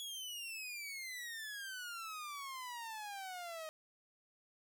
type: exponential sweep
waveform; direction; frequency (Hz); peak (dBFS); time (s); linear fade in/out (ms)
sawtooth; down; 3383 to 622.3; -40; 0-3.69; 0
effects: none